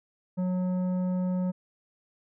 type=tone with tanh clipping; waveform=triangle; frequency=182.6 Hz; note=F#3; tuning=23 cents flat; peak=-27 dBFS; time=0.37-1.52 s; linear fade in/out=20 ms; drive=14 dB; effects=none